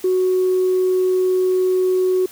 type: tone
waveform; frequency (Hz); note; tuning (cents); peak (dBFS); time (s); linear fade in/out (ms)
sine; 370; F#4; 0; -13; 0.04-2.26; 5
effects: tanh soft clip ceiling -10 dBFS + white hiss -42 dBFS RMS until 2.31 s